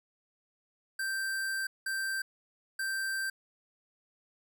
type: tone bursts at uneven times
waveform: square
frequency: 1567 Hz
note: G6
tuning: 1 cent flat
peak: -32 dBFS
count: 3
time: 0.99-1.67 / 1.86-2.22 / 2.79-3.3 s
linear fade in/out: 5 ms
effects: none